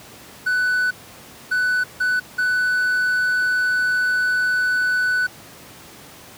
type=tone bursts at uneven times; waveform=triangle; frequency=1493 Hz; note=F#6; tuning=15 cents sharp; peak=-15 dBFS; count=4; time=0.46-0.91 / 1.51-1.84 / 2-2.2 / 2.38-5.27 s; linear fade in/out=10 ms; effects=pink hiss -42 dBFS RMS until 6.37 s + high-pass 100 Hz 12 dB/octave